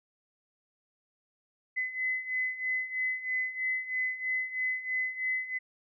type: beating tone pair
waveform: sine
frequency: 2023 / 2026.1 Hz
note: B6 / B6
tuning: +41 / +44 cents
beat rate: 3.1 Hz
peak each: -35 / -31 dBFS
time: 1.76-5.59 s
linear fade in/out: 20 ms
effects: none